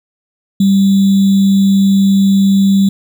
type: tone with sample-and-hold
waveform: sine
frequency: 196 Hz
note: G3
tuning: in tune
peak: -6 dBFS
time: 0.6-2.89 s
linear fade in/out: 5 ms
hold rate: 3675 Hz
effects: none